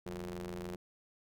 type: ring-modulated tone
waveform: sawtooth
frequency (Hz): 86.6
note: F2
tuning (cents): -14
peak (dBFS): -33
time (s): 0.06-0.76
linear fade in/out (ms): 5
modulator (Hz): 272
effects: none